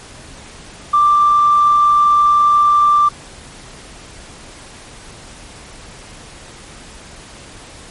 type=tone with tanh clipping; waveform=triangle; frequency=1179 Hz; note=D6; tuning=6 cents sharp; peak=-8 dBFS; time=0.93-3.09 s; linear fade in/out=10 ms; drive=4 dB; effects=pink hiss -37 dBFS RMS until 7.9 s + MP3 48 kbps